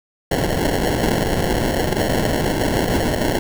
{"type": "noise with sample-and-hold", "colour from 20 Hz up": "violet", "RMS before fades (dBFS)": -19, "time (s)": [0.31, 3.39], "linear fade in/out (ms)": 5, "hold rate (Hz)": 1225, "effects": []}